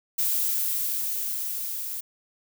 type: noise with level ramp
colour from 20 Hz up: violet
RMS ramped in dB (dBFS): -24 to -33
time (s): 0.18-2.01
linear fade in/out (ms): 10
effects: none